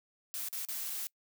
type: noise with dropouts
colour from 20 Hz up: blue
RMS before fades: -38 dBFS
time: 0.34-1.07 s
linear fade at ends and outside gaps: 0 ms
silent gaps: 0.486-0.528 / 0.651-0.686 / 0.898-0.902 s
effects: noise-tail reverb RT60 0.1 s tail -25 dB re dry